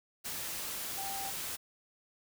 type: tone in noise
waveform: sine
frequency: 784 Hz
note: G5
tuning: in tune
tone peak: -40 dBFS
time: 0.97-1.31 s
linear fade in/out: 20 ms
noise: white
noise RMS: -39 dBFS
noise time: 0.24-1.57 s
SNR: -4 dB
effects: none